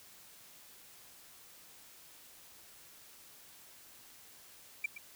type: tone with echo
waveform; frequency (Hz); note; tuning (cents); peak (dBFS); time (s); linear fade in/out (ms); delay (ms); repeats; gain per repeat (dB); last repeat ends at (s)
sine; 2349; D7; 0; -28; 4.84-4.86; 5; 120; 1; -14; 4.98
effects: tanh soft clip ceiling -28 dBFS + white hiss -57 dBFS RMS until 5.15 s